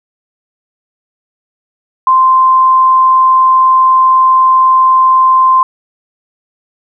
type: tone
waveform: sine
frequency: 1042 Hz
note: C6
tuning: 7 cents flat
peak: -4 dBFS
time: 2.07-5.63 s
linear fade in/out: 2 ms
effects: none